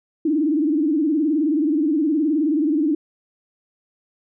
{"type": "tone with vibrato", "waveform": "sine", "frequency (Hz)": 304.1, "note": "D#4", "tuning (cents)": -40, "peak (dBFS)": -16, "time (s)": [0.25, 2.95], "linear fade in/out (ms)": 5, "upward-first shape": "sine", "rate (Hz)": 19, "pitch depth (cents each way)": 140, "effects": []}